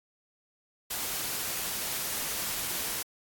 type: noise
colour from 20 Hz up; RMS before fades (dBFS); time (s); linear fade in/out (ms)
white; -33; 0.9-3.03; 10
effects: AAC 64 kbps